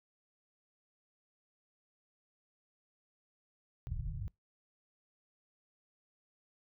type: low-pass noise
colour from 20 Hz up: pink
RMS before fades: -39 dBFS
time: 3.87-4.28 s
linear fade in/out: 0 ms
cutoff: 160 Hz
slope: 96 dB/octave
effects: noise-tail reverb RT60 0.2 s tail -26 dB re dry